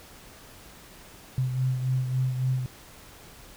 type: beating tone pair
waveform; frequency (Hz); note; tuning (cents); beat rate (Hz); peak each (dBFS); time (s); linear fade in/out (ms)
sine; 128.6 / 132.2; C3 / C3; -30 / +18; 3.6; -24 / -33; 1.38-2.66; 0
effects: pink hiss -49 dBFS RMS until 3.56 s